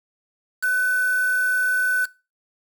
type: tone with quantisation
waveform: sine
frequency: 1503 Hz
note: F#6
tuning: 27 cents sharp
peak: -18 dBFS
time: 0.62-2.06 s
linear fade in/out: 20 ms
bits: 5
effects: noise-tail reverb RT60 0.3 s tail -21 dB re dry